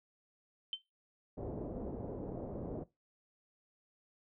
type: tone with exponential decay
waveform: sine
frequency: 3092 Hz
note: G7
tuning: 24 cents flat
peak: -31 dBFS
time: 0.73-0.82 s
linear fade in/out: 1 ms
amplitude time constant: 19 ms
type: low-pass noise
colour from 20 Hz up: white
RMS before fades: -42 dBFS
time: 1.37-2.84 s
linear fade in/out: 10 ms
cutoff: 540 Hz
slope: 24 dB/octave
effects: noise-tail reverb RT60 0.2 s tail -18 dB re dry